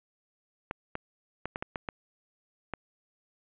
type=clicks; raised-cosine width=0.5 ms; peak=-18 dBFS; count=8; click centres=0.711 / 0.954 / 1.456 / 1.559 / 1.625 / 1.758 / 1.888 / 2.737 s; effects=resampled to 8000 Hz + 9-bit